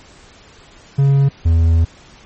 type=tone pair in turn; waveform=triangle; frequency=138.59 / 82.41 Hz; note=C#3 / E2; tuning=0 / 0 cents; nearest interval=major sixth; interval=900 cents; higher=first; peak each=-7 dBFS; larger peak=neither; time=0.98-1.29 / 1.45-1.85 s; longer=second; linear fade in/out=10 ms; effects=pink hiss -44 dBFS RMS until 2.25 s + MP3 32 kbps